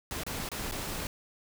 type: noise with dropouts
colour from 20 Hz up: pink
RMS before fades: -36 dBFS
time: 0.11-1.07 s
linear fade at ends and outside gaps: 1 ms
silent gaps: 0.235-0.265 / 0.489-0.516 / 0.713-0.721 s
effects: none